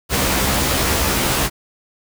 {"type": "noise with comb filter", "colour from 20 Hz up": "pink", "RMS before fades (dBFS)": -18, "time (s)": [0.09, 1.5], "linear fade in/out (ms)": 50, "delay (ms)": 15, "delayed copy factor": 0.9, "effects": []}